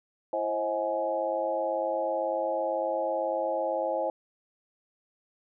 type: tone cluster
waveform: sine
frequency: 335.1 / 532 / 632 / 740 / 838 Hz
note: E4 / C5 / D#5 / F#5 / G#5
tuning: +29 / +29 / +27 / 0 / +15 cents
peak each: -38 / -30 / -31 / -38 / -33 dBFS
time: 0.33-4.1 s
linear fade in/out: 2 ms
effects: none